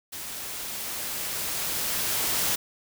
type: noise with level ramp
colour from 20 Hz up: white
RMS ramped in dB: -37 to -25 dBFS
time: 0.12-2.56 s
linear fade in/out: 10 ms
effects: none

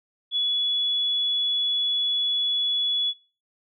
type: tone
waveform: sine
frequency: 3400 Hz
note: G#7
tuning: 40 cents sharp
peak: -21 dBFS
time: 0.31-3.14 s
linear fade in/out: 50 ms
effects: noise-tail reverb RT60 0.4 s tail -25 dB re dry

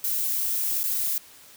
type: noise with dropouts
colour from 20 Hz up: violet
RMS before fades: -26 dBFS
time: 0.04-1.18 s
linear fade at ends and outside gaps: 1 ms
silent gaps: 0.832-0.839 s
effects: white hiss -50 dBFS RMS until 1.56 s

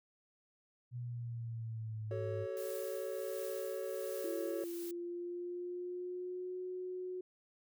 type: linear sweep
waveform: sine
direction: down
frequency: 122.6 to 103 Hz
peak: -39 dBFS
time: 0.91-2.47 s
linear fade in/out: 50 ms
type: chord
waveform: triangle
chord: F# minor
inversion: none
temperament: equal with one note detuned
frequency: 379.5 / 440 / 554.4 Hz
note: F#4 / A4 / C#5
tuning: +44 / 0 / 0 cents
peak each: -41 / -41 / -39 dBFS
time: 2.11-4.64 s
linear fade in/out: 2 ms
type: noise with tremolo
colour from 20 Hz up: blue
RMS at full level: -49 dBFS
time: 2.57-4.91 s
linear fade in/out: 0 ms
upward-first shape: triangle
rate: 1.4 Hz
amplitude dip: 55%
type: tone with pitch glide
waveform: sine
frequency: 339.8 to 366.3 Hz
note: F4 to F#4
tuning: -47 to -17 cents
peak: -39 dBFS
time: 4.24-7.21 s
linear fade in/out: 5 ms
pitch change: +130 cents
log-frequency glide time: 4.4-6.59 s
effects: none

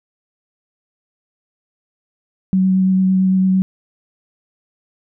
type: tone with vibrato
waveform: sine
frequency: 188.1 Hz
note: F#3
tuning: 29 cents sharp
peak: -11 dBFS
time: 2.53-3.62 s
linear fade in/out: 0 ms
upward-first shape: sine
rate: 8.9 Hz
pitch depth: 11 cents each way
effects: none

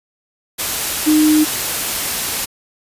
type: tone in noise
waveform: sine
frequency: 306.9 Hz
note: D#4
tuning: 24 cents flat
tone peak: -9 dBFS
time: 1.06-1.45 s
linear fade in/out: 20 ms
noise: white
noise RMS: -20 dBFS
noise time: 0.58-2.46 s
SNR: +8 dB
effects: resampled to 32000 Hz

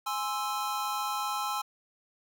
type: chord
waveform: square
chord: Ab augmented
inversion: none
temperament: equal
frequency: 830.6 / 1046.5 / 1318.5 Hz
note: Ab5 / C6 / E6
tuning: 0 / 0 / 0 cents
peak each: -35 / -36 / -35 dBFS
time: 0.06-1.62 s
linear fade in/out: 10 ms
effects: none

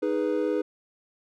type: chord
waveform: triangle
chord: G# minor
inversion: second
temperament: equal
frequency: 311.1 / 415.3 / 493.9 Hz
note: D#4 / G#4 / B4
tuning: 0 / 0 / 0 cents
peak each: -26 dBFS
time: 0.02-0.62 s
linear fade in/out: 10 ms
effects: none

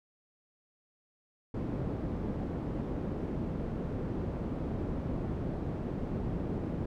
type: low-pass noise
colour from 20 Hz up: white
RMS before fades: -35 dBFS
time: 1.54-6.86 s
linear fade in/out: 5 ms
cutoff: 280 Hz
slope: 12 dB/octave
effects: none

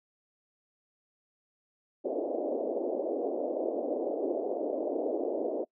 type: band-pass noise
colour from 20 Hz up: white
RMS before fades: -32 dBFS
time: 2.04-5.65 s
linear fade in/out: 20 ms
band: 280 to 640 Hz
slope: 48 dB/octave
effects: noise-tail reverb RT60 0.1 s tail -24 dB re dry

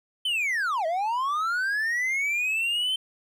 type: linear two-way sweep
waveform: triangle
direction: down then up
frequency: 3106 to 622.3 to 3106 Hz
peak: -22 dBFS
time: 0.25-2.96 s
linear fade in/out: 5 ms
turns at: 0.86 s
effects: none

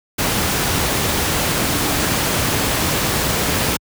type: tone in noise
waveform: sine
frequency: 293.7 Hz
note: D4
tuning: in tune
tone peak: -27 dBFS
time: 1.71-2.03 s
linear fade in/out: 10 ms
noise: pink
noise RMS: -18 dBFS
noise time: 0.18-3.77 s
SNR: -12 dB
effects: high-pass 60 Hz 12 dB/octave

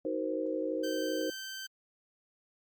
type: chord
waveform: sine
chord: C half-diminished seventh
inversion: first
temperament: just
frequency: 314 / 376.7 / 470.9 / 523.3 Hz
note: Eb4 / Gb4 / Bb4 / C5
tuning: +16 / +31 / +18 / 0 cents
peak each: -35 / -39 / -37 / -35 dBFS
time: 0.05-1.3 s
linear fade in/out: 2 ms
type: tone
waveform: 15% pulse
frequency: 1551 Hz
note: G6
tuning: 19 cents flat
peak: -33 dBFS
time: 0.83-1.67 s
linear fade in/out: 10 ms
effects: Opus 48 kbps

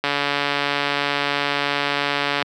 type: click train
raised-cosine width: 0.3 ms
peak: -4 dBFS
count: 342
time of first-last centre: 0.04-2.425 s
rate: 143 Hz
effects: high-pass 200 Hz 12 dB/octave

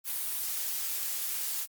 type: noise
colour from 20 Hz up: blue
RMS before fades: -33 dBFS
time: 0.04-1.67 s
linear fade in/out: 50 ms
effects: Opus 32 kbps

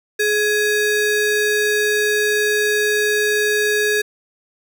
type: ring-modulated tone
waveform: square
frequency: 1046.5 Hz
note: C6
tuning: in tune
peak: -13 dBFS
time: 0.19-4.02 s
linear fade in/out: 10 ms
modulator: 625 Hz
effects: none

